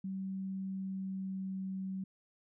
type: tone with pitch glide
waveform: sine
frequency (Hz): 191.5 to 190.4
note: G3 to F#3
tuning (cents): -40 to +50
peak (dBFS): -36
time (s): 0.04-2.04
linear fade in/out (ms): 5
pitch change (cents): -10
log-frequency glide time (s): 0.67-1.62
effects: none